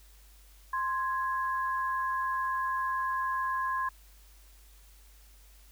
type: tone pair together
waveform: sine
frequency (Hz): 1047 / 1662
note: C6 / G#6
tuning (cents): +1 / +1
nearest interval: minor sixth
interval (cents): 800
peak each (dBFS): -29 / -35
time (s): 0.73-3.89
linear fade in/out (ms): 5
effects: added 50 Hz sine -54 dBFS peak until 5.71 s + white hiss -61 dBFS RMS until 5.71 s